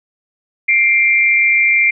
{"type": "tone pair together", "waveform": "sine", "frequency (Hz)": [2108, 2354], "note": ["C7", "D7"], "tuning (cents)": [12, 3], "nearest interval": "major second", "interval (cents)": 191, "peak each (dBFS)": -12, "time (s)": [0.68, 1.91], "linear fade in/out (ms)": 10, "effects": []}